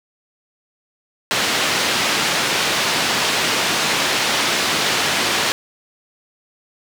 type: band-pass noise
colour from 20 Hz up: white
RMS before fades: -19 dBFS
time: 1.31-5.52 s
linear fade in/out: 0 ms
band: 140 to 4200 Hz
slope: 12 dB/octave
effects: none